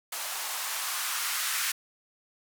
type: noise with band-pass filter sweep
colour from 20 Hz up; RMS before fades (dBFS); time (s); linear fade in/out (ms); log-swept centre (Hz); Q
violet; -32; 0.12-1.72; 5; 770 to 1500; 1.7
effects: none